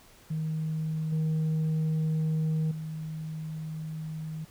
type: tone with level steps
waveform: sine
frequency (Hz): 157.5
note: D#3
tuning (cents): +21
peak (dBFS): -27 / -22 / -33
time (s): 0.3-4.45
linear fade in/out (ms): 10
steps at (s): 1.12 / 2.71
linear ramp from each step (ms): 5
effects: tanh soft clip ceiling -24 dBFS + pink hiss -56 dBFS RMS until 4.5 s